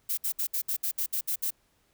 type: noise bursts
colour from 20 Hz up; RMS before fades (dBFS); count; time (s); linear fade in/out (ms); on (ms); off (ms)
violet; -29; 10; 0.09-1.507; 10; 85; 63
effects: pink hiss -69 dBFS RMS until 1.93 s